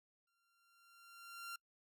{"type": "tone with exponential growth", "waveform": "sawtooth", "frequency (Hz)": 1381, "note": "F6", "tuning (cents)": -20, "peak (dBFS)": -40, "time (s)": [0.27, 1.56], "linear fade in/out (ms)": 5, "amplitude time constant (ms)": 280, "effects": ["noise-tail reverb RT60 0.1 s tail -26 dB re dry"]}